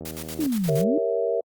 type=click train; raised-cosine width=2 ms; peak=-23 dBFS; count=37; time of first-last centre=0.01-0.464 s; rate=79.3 Hz
type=noise with tremolo; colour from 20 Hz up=white; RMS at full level=-36 dBFS; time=0.05-0.84 s; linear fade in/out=5 ms; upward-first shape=square; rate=8.5 Hz; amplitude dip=75%
type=exponential two-way sweep; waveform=sine; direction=down then up; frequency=329.6 to 138.59 to 329.6 Hz; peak=-21 dBFS; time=0.39-0.98 s; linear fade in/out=2 ms; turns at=0.75 s
type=chord; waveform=sine; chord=G diminished seventh; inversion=none; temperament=equal with one note detuned; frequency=394.7 / 466.2 / 554.4 / 659.3 Hz; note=G4 / Bb4 / Db5 / Fb5; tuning=+12 / 0 / 0 / 0 cents; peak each=-30 / -24 / -29 / -27 dBFS; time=0.68-1.41 s; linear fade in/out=10 ms
effects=high-pass 80 Hz 12 dB/octave + Opus 48 kbps